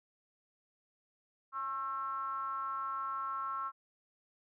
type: ring-modulated tone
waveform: triangle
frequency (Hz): 126.9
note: B2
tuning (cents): +47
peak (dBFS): -30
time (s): 1.52-3.72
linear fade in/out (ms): 50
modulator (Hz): 1210
effects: none